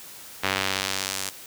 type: tone with band-pass filter sweep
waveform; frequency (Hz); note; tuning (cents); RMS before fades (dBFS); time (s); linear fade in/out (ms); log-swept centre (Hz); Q
sawtooth; 96.2; G2; -32; -28; 0.43-1.3; 10; 2300 to 8800; 0.83
effects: white hiss -43 dBFS RMS until 1.46 s + high-pass 60 Hz 12 dB/octave